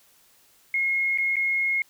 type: tone with dropouts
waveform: sine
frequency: 2157 Hz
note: C#7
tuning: 48 cents flat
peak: -21 dBFS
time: 0.74-1.82 s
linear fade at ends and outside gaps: 2 ms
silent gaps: 1.176-1.184 / 1.358-1.366 s
effects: white hiss -59 dBFS RMS until 1.89 s